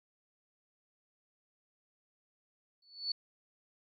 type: tone with exponential growth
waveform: sine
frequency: 4453 Hz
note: C#8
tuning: 7 cents sharp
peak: -29 dBFS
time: 2.82-3.12 s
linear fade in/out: 5 ms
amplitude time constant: 65 ms
effects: none